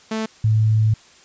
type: tone pair in turn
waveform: sawtooth / sine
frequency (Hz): 220 / 109.21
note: A3 / A2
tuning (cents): 0 / -12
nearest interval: octave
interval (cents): 1212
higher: first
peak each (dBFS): -18 / -13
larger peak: second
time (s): 0.11-0.26 / 0.44-0.94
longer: second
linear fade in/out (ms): 5
effects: white hiss -49 dBFS RMS until 1.24 s + resampled to 16000 Hz